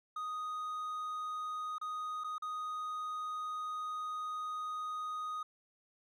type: tone with dropouts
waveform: triangle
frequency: 1244.5 Hz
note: D#6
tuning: in tune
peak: -35 dBFS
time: 0.16-5.43 s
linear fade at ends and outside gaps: 5 ms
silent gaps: 1.783-1.813 / 2.238-2.243 / 2.382-2.421 s
effects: none